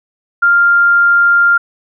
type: tone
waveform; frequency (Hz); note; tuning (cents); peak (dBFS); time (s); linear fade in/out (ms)
sine; 1396.9; F6; 0; -6; 0.42-1.58; 10
effects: none